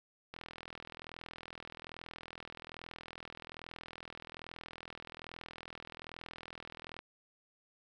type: click train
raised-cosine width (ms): 0.3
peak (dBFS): -29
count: 275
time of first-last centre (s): 0.34-6.99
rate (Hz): 41.2
effects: none